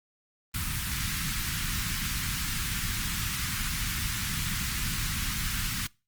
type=band-stop noise; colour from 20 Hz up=pink; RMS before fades=-31 dBFS; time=0.54-5.87 s; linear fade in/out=5 ms; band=210 to 1300 Hz; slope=24 dB/octave; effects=noise-tail reverb RT60 0.3 s tail -25 dB re dry + Opus 32 kbps